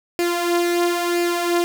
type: tone with flanger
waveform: sawtooth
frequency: 347.3 Hz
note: F4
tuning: 10 cents flat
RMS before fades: -20 dBFS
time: 0.19-1.64 s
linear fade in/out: 0 ms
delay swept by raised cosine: 0.41 to 3.41 ms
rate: 0.99 Hz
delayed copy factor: +0.55
effects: none